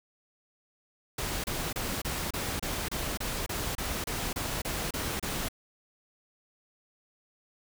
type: noise bursts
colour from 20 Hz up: pink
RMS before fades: -33 dBFS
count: 15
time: 1.18-5.486 s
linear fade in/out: 5 ms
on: 260 ms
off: 29 ms
effects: none